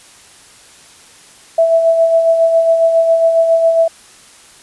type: tone with tremolo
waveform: sine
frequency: 659.3 Hz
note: E5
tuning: in tune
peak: -6 dBFS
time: 1.58-3.88 s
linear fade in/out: 5 ms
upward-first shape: sine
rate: 7.3 Hz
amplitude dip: 45%
effects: white hiss -42 dBFS RMS until 4.62 s + resampled to 24000 Hz